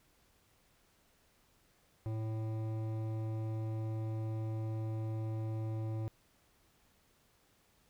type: tone with hard clipping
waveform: sine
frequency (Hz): 110.3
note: A2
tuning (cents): +5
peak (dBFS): -37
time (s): 2.06-6.08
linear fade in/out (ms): 0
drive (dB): 13
effects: pink hiss -70 dBFS RMS until 7.89 s